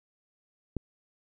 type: click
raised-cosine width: 3 ms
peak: -18 dBFS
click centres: 0.767 s
effects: none